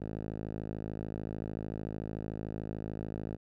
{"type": "tone with band-pass filter", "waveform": "5% pulse", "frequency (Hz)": 53.5, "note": "A1", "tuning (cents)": -48, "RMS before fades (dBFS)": -39, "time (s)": [0, 3.37], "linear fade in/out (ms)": 20, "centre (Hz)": 140, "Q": 0.56, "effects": []}